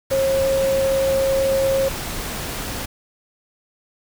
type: tone in noise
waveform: sine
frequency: 539 Hz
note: C#5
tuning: 49 cents flat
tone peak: -16 dBFS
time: 0.11-1.89 s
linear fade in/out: 10 ms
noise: pink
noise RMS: -28 dBFS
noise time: 0.1-2.86 s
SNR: +9 dB
effects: none